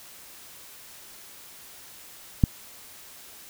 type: click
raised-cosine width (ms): 5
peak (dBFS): -4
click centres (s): 2.438
effects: white hiss -47 dBFS RMS until 3.49 s